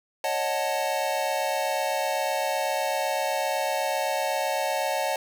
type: chord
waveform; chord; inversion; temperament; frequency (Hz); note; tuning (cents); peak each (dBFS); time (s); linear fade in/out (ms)
square; D# half-diminished seventh; third; equal; 554.4 / 622.3 / 740 / 880; C#5 / D#5 / F#5 / A5; 0 / 0 / 0 / 0; -31; 0.24-5.16; 2
effects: none